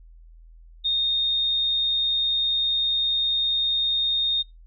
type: tone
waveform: sine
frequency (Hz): 3685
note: A#7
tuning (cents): -21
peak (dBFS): -20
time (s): 0.84-4.43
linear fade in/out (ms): 20
effects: noise-tail reverb RT60 0.2 s tail -24 dB re dry + added 41 Hz sine -45 dBFS peak until 4.66 s